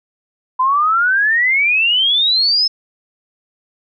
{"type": "exponential sweep", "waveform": "sine", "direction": "up", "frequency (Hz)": [1008, 5274], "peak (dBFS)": -11, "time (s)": [0.59, 2.68], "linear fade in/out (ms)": 10, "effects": []}